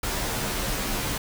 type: noise with comb filter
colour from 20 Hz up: pink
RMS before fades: -28 dBFS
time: 0.03-1.18 s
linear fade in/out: 5 ms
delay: 12 ms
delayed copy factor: -0.85
effects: none